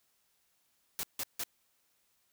white noise bursts, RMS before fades -36 dBFS, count 3, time 0.99-1.436 s, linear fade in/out 0 ms, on 42 ms, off 160 ms, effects white hiss -74 dBFS RMS until 2.32 s

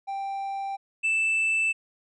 triangle tone pair in turn, 786 / 2644 Hz, G5 / E7, +4 / +5 cents, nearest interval octave + major sixth, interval 2101 cents, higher second, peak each -27 / -20 dBFS, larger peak second, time 0.07-0.77 / 1.03-1.73 s, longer neither, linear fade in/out 20 ms, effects resampled to 22050 Hz

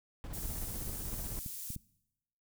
brown noise with tremolo, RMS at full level -40 dBFS, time 0.24-1.39 s, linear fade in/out 0 ms, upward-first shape square, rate 16 Hz, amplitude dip 35%
pink high-pass noise, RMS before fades -43 dBFS, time 0.33-1.76 s, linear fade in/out 10 ms, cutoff 9900 Hz, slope 12 dB/octave
clicks, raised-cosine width 5 ms, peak -30 dBFS, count 3, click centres 1.462 / 1.704 / 1.763 s
effects noise-tail reverb RT60 0.9 s tail -23 dB re dry

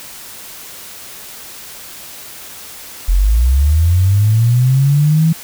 sine linear sweep, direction up, 41.22 to 164.81 Hz, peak -8 dBFS, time 3.08-5.33 s, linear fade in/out 10 ms, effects white hiss -33 dBFS RMS until 5.43 s

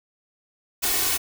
white noise with comb filter, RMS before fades -23 dBFS, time 0.82-1.18 s, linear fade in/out 20 ms, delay 2.7 ms, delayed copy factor +1, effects none

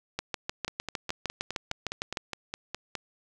two click trains, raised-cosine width 0.2 ms, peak -16 / -13 dBFS, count 12 / 14, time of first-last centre 0.68-2.953 / 0.19-2.172 s, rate 4.84 / 6.56 Hz, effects none

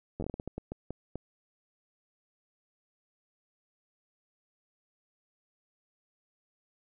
slowing click train, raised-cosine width 2 ms, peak -23 dBFS, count 13, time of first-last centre 0.2-1.156 s, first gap 10 ms, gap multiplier 1.34, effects none

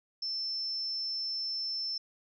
sine tone, 5320 Hz, E8, 15 cents sharp, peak -32 dBFS, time 0.22-1.98 s, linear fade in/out 5 ms, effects none

